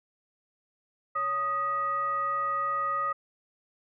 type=tone with frequency modulation; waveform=sine; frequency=1244.5 Hz; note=D#6; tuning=in tune; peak=-26 dBFS; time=1.15-3.13 s; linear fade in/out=10 ms; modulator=686 Hz; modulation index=0.44; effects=none